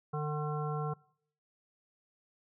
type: harmonic tone with a mistuned harmonic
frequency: 150 Hz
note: D3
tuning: 37 cents sharp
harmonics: 1 / 3 / 5 / 7 / 9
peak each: -34 / -39 / -41 / -42 / -44 dBFS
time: 0.13-0.94 s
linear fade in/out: 10 ms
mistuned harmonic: 7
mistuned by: +26 cents
effects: noise-tail reverb RT60 0.6 s tail -23 dB re dry